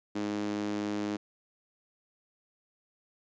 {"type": "tone with high-pass filter", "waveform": "sawtooth", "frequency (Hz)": 103.83, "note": "G#2", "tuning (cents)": 0, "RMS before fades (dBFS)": -33, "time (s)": [0.15, 1.17], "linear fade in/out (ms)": 10, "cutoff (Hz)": 270, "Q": 3.9, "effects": ["resampled to 16000 Hz"]}